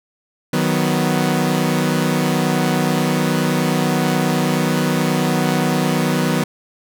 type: chord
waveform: sawtooth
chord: B major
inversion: first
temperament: equal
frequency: 155.56 / 185 / 246.9 Hz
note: D#3 / F#3 / B3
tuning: 0 / 0 / 0 cents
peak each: -16 dBFS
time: 0.53-6.44 s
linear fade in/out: 5 ms
effects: none